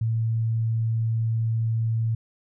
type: tone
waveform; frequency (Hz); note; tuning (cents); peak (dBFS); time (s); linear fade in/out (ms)
sine; 113.1; A2; +48; -21; 0.01-2.15; 5
effects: none